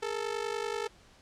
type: ring-modulated tone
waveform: sawtooth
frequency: 440 Hz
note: A4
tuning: in tune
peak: -25 dBFS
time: 0.02-0.88 s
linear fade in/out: 10 ms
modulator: 25.2 Hz
effects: pink hiss -59 dBFS RMS until 1.21 s + low-pass 7000 Hz 12 dB/octave